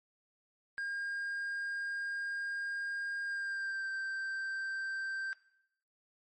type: tone with pitch glide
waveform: triangle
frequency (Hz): 1614 to 1566.2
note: G#6 to G6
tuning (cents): -50 to -2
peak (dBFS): -33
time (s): 0.78-5.33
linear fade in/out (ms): 0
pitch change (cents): -52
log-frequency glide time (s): 3.24-3.89
effects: noise-tail reverb RT60 0.8 s tail -19 dB re dry + MP3 32 kbps